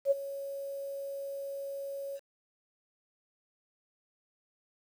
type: tone with ADSR envelope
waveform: sine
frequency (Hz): 554.4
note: C#5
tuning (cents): 0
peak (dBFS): -20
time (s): 0.05-2.2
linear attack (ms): 60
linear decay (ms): 23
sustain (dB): -16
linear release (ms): 47
effects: 9-bit